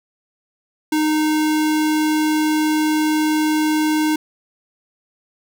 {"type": "tone", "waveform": "square", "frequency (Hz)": 308.2, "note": "D#4", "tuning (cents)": -16, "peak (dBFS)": -16, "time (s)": [0.92, 4.16], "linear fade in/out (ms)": 5, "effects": []}